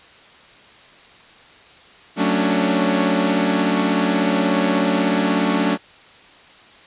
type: chord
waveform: sawtooth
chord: D major seventh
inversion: first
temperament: equal with one note detuned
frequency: 185 / 222.8 / 277.2 / 293.7 Hz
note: F#3 / A3 / C#4 / D4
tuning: 0 / +22 / 0 / 0 cents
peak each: -18 dBFS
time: 2.16-5.78 s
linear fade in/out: 50 ms
effects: white hiss -46 dBFS RMS until 6.86 s + resampled to 8000 Hz